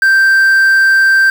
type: tone with quantisation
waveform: triangle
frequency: 1568 Hz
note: G6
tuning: in tune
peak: -4 dBFS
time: 0.02-1.3 s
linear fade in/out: 2 ms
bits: 5
effects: none